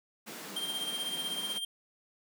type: high-pass noise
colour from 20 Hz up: pink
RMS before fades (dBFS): -44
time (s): 0.26-1.59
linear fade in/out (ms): 20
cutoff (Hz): 170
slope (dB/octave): 48
type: tone with tremolo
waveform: square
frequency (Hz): 3180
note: G7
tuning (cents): +24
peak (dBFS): -32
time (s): 0.56-1.65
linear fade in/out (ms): 5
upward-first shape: sine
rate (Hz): 16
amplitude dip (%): 55
effects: none